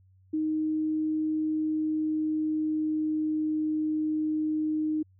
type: tone with pitch glide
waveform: sine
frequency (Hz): 311.1 to 309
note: D#4 to D#4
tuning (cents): 0 to -12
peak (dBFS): -25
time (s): 0.33-5.03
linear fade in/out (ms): 10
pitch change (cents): -12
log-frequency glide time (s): 1.34-3.61
effects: added 94 Hz sine -57 dBFS peak until 5.19 s